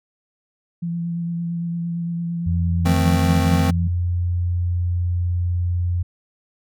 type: tone with vibrato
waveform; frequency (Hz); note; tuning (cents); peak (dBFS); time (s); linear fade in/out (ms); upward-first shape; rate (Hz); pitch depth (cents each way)
sine; 170; F3; -46; -22; 0.82-3.88; 10; sine; 8.8; 16
type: tone with pitch glide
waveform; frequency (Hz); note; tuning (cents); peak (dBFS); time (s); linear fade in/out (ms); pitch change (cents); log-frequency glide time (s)
sine; 87 to 87.96; F2 to F2; -6 to +13; -18; 2.46-6.03; 10; +19; 2.63-3.95
type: chord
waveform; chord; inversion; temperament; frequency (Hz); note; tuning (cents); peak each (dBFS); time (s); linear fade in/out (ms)
square; F dominant seventh; third; just; 157.15 / 174.61 / 218.3 / 261.9; Eb3 / F3 / A3 / C4; +18 / 0 / -13 / +2; -23 / -24 / -26 / -24; 2.85-3.71; 10
effects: none